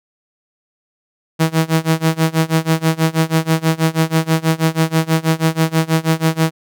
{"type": "tone with tremolo", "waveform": "sawtooth", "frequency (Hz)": 161, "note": "E3", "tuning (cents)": -41, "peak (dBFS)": -6, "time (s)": [1.39, 6.51], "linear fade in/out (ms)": 20, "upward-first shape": "sine", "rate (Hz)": 6.2, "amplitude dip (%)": 95, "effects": []}